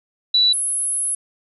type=tone pair in turn; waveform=sine; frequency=3947 / 10654 Hz; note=B7 / E9; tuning=-2 / +17 cents; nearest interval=octave + perfect fourth; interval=1719 cents; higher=second; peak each=-12 / -19 dBFS; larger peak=first; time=0.34-0.53 / 0.53-1.15 s; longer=second; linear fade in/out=5 ms; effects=none